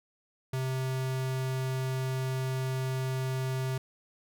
square tone, 130.81 Hz, C3, in tune, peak -30 dBFS, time 0.53-3.78 s, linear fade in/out 5 ms, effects none

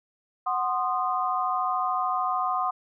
sine chord, C diminished, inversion second, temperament equal with one note detuned, 740 / 1046.5 / 1233.1 Hz, Gb5 / C6 / Eb6, 0 / 0 / -16 cents, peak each -28 dBFS, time 0.46-2.71 s, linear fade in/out 10 ms, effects none

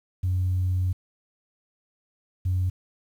sine tone pair in turn, 91.6 / 91.6 Hz, F#2 / F#2, -17 / -17 cents, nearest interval unison, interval 0 cents, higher neither, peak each -20 dBFS, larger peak neither, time 0.23-0.93 / 2.45-2.7 s, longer first, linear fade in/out 10 ms, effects tanh soft clip ceiling -18 dBFS + 9-bit

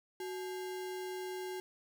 sine tone with sample-and-hold, 370 Hz, F#4, in tune, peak -38 dBFS, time 0.2-1.6 s, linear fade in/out 2 ms, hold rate 1225 Hz, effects none

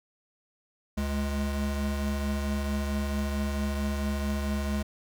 square tone pair together, 71.1 / 208.8 Hz, C#2 / G#3, +45 / +10 cents, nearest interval octave + perfect fifth, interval 1865 cents, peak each -30 / -32 dBFS, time 0.97-4.83 s, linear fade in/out 10 ms, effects none

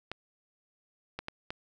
clicks, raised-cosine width 0.3 ms, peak -20 dBFS, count 4, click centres 0.116 / 1.19 / 1.284 / 1.505 s, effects none

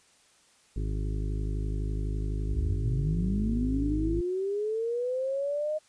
harmonic tone, 51.91 Hz, G#1, in tune, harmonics 1 / 2 / 3 / 5 / 6 / 7 / 8, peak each -29 / -35 / -39 / -43 / -45 / -46 / -47 dBFS, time 0.76-4.21 s, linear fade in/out 5 ms
sine linear sweep, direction up, 51.3 to 622.3 Hz, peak -27 dBFS, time 2.49-5.79 s, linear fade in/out 20 ms
effects white hiss -62 dBFS RMS until 5.88 s + resampled to 22050 Hz

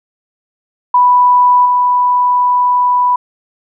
sine tone with level steps, 987.8 Hz, B5, in tune, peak -5 / -8 dBFS, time 0.94-3.16 s, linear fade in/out 5 ms, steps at 1.65 s, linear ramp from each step 10 ms, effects none

